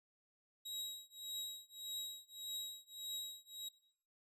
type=tone with tremolo; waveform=sawtooth; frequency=3827 Hz; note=A#7; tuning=45 cents sharp; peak=-37 dBFS; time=0.65-3.69 s; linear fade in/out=10 ms; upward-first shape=triangle; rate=1.7 Hz; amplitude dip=100%; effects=noise-tail reverb RT60 0.6 s tail -17 dB re dry + resampled to 32000 Hz

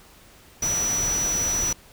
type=tone in noise; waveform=sine; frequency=5900 Hz; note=F#8; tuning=6 cents flat; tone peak=-22 dBFS; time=0.62-1.73 s; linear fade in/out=5 ms; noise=pink; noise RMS=-31 dBFS; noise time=0.62-1.73 s; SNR=+6 dB; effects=pink hiss -51 dBFS RMS until 1.92 s

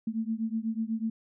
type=beating tone pair; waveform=sine; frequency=220 / 228.1 Hz; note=A3 / A#3; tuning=0 / -37 cents; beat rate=8.1 Hz; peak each=-31 / -32 dBFS; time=0.07-1.1 s; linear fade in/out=5 ms; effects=none

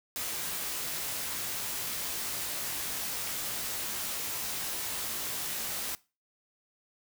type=noise with comb filter; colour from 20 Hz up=white; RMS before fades=-35 dBFS; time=0.16-5.95 s; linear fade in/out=0 ms; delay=18 ms; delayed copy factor=+0.55; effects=noise-tail reverb RT60 0.3 s tail -21 dB re dry

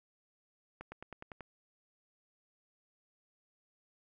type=accelerating click train; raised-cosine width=0.5 ms; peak=-30 dBFS; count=7; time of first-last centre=0.81-1.407 s; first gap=110 ms; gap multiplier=0.96; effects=none

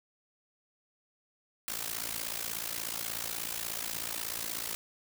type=noise with amplitude modulation; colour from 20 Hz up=white; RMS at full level=-33 dBFS; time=1.68-4.75 s; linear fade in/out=0 ms; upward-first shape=sine; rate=56.5 Hz; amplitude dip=85%; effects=none

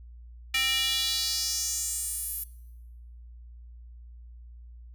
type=tone with high-pass filter sweep; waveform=square; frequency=263 Hz; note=C4; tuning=9 cents sharp; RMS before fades=-29 dBFS; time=0.54-2.44 s; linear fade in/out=5 ms; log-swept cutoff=2400 to 12000 Hz; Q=3.1; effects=noise-tail reverb RT60 1.0 s tail -22 dB re dry + added 59 Hz sine -44 dBFS peak until 4.94 s

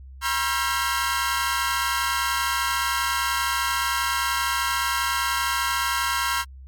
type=tone cluster; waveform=sawtooth; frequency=963 / 1073 / 1359 / 1593 Hz; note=B5 / C6 / F6 / G6; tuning=-44 / +43 / -48 / +27 cents; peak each=-24 dBFS; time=0.21-6.45 s; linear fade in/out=50 ms; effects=added 66 Hz sine -39 dBFS peak until 6.67 s + MP3 96 kbps

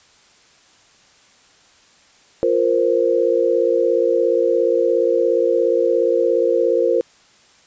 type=chord; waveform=sine; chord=F suspended fourth; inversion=none; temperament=equal; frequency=349.2 / 466.2 / 523.3 Hz; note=F4 / Bb4 / C5; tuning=0 / 0 / 0 cents; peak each=-20 / -17 / -18 dBFS; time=2.43-7.01 s; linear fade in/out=0 ms; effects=white hiss -52 dBFS RMS until 7.66 s + resampled to 16000 Hz

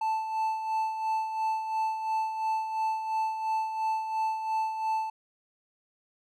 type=tone with tremolo; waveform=triangle; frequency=880 Hz; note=A5; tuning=in tune; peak=-23 dBFS; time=0.01-5.1 s; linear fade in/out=5 ms; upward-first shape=sine; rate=2.9 Hz; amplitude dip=55%; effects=none

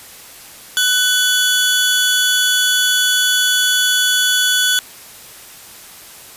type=tone pair together; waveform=sawtooth; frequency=1496 / 3410 Hz; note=F#6 / G#7; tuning=+19 / +45 cents; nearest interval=octave + major second; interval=1426 cents; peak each=-12 dBFS; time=0.77-4.79 s; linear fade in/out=0 ms; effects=white hiss -38 dBFS RMS until 6.36 s + resampled to 32000 Hz

